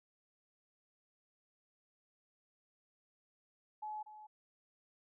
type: tone with echo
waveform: sine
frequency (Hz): 853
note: G#5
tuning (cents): +46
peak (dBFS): -40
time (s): 3.82-4.03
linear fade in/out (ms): 10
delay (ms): 240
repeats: 1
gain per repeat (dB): -11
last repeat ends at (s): 4.27
effects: none